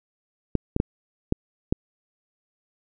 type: clicks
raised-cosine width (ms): 3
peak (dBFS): -7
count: 5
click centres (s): 0.553 / 0.764 / 0.801 / 1.324 / 1.725
effects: none

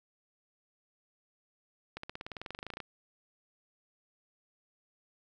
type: accelerating click train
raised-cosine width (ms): 0.3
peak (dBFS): -24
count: 19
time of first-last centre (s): 1.97-2.803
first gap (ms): 64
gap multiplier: 0.96
effects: none

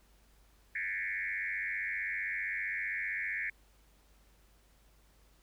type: tone with frequency modulation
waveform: sine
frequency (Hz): 1975.5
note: B6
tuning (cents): 0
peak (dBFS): -33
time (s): 0.75-3.5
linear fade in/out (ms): 5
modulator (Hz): 95.4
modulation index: 3.2
effects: added 50 Hz sine -63 dBFS peak until 5.42 s + pink hiss -68 dBFS RMS until 5.42 s

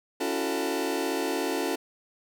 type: chord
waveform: sawtooth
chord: F# minor seventh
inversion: second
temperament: just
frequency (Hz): 277.5 / 333 / 370 / 444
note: C#4 / E4 / F#4 / A4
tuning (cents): +2 / +18 / 0 / +16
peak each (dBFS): -28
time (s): 0.2-1.76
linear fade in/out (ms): 10
effects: none

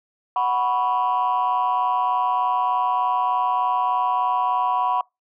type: chord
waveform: sine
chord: F# suspended fourth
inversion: none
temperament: just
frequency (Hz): 740 / 986.7 / 1110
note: F#5 / B5 / C#6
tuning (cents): 0 / -2 / +2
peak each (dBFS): -22 / -20 / -24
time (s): 0.36-5.01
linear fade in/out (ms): 2
effects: noise-tail reverb RT60 0.2 s tail -25 dB re dry + tanh soft clip ceiling -13 dBFS

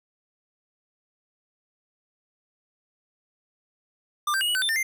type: tone with pitch steps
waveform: square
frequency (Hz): 1193 / 1569 / 2875 / 2926 / 1522 / 3564 / 1802 / 2094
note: D6 / G6 / F7 / F#7 / F#6 / A7 / A6 / C7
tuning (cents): +27 / +1 / +50 / -20 / +48 / +22 / +41 / +1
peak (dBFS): -23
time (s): 4.27-4.83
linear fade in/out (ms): 5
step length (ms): 70
effects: none

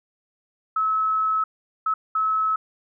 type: tone bursts at uneven times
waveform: sine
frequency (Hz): 1294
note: E6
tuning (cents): -32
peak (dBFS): -19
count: 3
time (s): 0.76-1.44 / 1.86-1.94 / 2.15-2.56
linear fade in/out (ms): 5
effects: none

